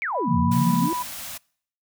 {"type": "exponential two-way sweep", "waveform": "sine", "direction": "down then up", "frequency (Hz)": [2400, 76.1, 352.7], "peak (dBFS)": -24, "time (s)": [0.02, 0.93], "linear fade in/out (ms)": 0, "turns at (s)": 0.39}
{"type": "tone", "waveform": "sine", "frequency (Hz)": 987.8, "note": "B5", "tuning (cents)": 0, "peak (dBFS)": -25, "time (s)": [0.14, 1.03], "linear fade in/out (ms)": 10}
{"type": "chord", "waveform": "sine", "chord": "Bb minor", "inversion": "first", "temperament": "equal", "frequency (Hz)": [138.59, 174.61, 233.1], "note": ["Db3", "F3", "Bb3"], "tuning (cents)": [0, 0, 0], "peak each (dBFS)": [-28, -22, -22], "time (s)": [0.26, 0.9], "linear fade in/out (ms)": 50}
{"type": "band-stop noise", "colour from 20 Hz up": "white", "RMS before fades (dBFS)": -35, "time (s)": [0.51, 1.38], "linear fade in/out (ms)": 10, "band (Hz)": [300, 520], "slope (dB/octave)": 96}
{"effects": ["noise-tail reverb RT60 0.6 s tail -26 dB re dry"]}